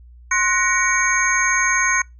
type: tone cluster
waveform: sine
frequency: 1057 / 1476 / 1879 / 2258 / 6440 Hz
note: C6 / F#6 / A#6 / C#7 / G8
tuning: +17 / -5 / +13 / +31 / +46 cents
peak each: -22 dBFS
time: 0.31-2.02 s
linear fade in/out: 5 ms
effects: noise-tail reverb RT60 0.2 s tail -25 dB re dry + added 60 Hz sine -41 dBFS peak until 2.19 s